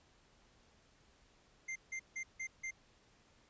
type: tone bursts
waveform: square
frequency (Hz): 2093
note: C7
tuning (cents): 0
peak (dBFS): -40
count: 5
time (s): 1.68-2.71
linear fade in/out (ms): 10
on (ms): 78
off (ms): 160
effects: pink hiss -68 dBFS RMS until 3.49 s + resampled to 16000 Hz